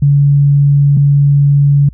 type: tone pair in turn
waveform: sine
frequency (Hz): 142.4 / 142.4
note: C#3 / C#3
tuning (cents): +47 / +47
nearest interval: unison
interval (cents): 0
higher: neither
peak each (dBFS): -5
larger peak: neither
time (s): 0.02-0.97 / 0.97-1.89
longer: first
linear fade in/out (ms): 5
effects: added 60 Hz sine -31 dBFS peak until 1.93 s